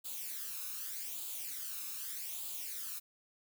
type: noise with flanger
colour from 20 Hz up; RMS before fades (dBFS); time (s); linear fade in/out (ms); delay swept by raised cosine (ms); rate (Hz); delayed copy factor
blue; -42; 0.04-3; 20; 0.26 to 0.78; 0.83; +0.65
effects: none